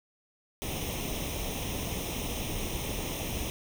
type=noise with comb filter; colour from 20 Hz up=pink; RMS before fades=-34 dBFS; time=0.62-3.5 s; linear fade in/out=0 ms; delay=0.33 ms; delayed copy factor=+0.75; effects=none